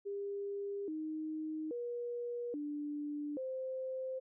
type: tone with pitch steps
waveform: sine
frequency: 401.7 / 311.9 / 480 / 294 / 521 Hz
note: G4 / D#4 / B4 / D4 / C5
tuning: +42 / +4 / -49 / +2 / -7 cents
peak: -37 dBFS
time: 0.05-4.2 s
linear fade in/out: 20 ms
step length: 830 ms
effects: none